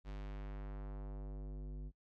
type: tone with low-pass filter sweep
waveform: square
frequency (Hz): 50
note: G1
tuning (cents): +35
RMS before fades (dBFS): -45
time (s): 0.04-1.92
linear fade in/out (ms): 50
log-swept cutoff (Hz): 4400 to 260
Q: 0.83
effects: noise-tail reverb RT60 0.1 s tail -26 dB re dry